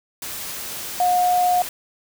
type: tone in noise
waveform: sine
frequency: 720 Hz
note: F#5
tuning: 47 cents flat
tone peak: -15 dBFS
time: 1-1.62 s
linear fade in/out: 2 ms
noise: white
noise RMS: -31 dBFS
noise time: 0.22-1.69 s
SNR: +13 dB
effects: none